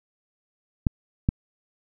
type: clicks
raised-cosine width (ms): 5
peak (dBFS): -7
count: 2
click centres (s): 0.868 / 1.289
effects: none